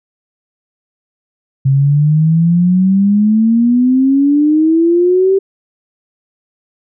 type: exponential sweep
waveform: sine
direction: up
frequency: 133.3 to 392 Hz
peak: -7 dBFS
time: 1.65-5.39 s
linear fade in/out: 10 ms
effects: none